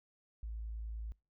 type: tone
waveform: sine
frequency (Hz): 55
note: A1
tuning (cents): 0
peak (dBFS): -39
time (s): 0.43-1.12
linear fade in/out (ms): 0
effects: noise-tail reverb RT60 0.3 s tail -26 dB re dry